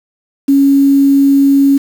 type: tone with quantisation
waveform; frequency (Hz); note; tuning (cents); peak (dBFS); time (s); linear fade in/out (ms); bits
sine; 277.2; C#4; 0; -5; 0.48-1.78; 10; 5
effects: none

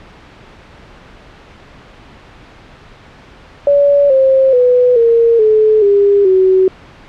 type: tone with pitch steps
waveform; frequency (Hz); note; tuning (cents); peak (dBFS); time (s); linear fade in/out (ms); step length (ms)
sine; 570 / 531.8 / 496.2 / 463 / 432 / 403.1 / 376.1; C#5 / C5 / B4 / A#4 / A4 / G4 / F#4; +48 / +28 / +8 / -12 / -32 / +48 / +28; -6; 3.67-6.68; 2; 430
effects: pink hiss -39 dBFS RMS until 7.08 s + low-pass 3000 Hz 12 dB/octave

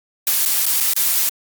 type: noise with dropouts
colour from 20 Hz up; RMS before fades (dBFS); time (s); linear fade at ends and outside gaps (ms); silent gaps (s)
blue; -17; 0.27-1.29; 1; 0.452-0.459 / 0.656-0.664 / 0.802-0.807 / 0.935-0.963
effects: Opus 48 kbps

